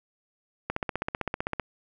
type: click train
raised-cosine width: 0.5 ms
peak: -13 dBFS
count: 15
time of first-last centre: 0.7-1.597 s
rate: 15.6 Hz
effects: none